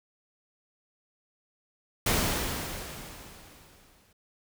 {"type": "noise with exponential decay", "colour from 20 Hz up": "pink", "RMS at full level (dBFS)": -24, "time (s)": [2.06, 4.13], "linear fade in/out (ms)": 5, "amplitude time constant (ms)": 450, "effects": []}